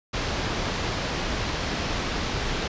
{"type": "low-pass noise", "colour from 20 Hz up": "pink", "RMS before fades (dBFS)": -28, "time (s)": [0.13, 2.68], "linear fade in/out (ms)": 10, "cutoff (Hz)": 5800, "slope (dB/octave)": 24, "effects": ["resampled to 16000 Hz"]}